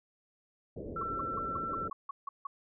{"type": "low-pass noise", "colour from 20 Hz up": "white", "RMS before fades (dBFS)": -42, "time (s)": [0.76, 1.9], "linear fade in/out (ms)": 5, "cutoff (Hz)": 550, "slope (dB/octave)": 48}
{"type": "tone", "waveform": "sine", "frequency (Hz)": 1342, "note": "E6", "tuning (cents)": 31, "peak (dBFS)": -34, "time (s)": [0.96, 1.88], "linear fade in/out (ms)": 5}
{"type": "tone bursts", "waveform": "sine", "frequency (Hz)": 1114, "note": "C#6", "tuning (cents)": 8, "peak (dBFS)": -35, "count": 9, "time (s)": [1.01, 2.47], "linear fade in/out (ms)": 5, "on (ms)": 20, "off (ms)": 160}
{"effects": []}